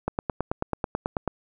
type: click train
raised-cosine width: 1 ms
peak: -11 dBFS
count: 12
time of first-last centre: 0.08-1.277 s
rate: 9.19 Hz
effects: none